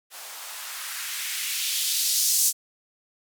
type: noise with band-pass filter sweep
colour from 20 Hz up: violet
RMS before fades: -27 dBFS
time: 0.1-2.53 s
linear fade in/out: 50 ms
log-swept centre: 610 to 6900 Hz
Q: 1.4
effects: none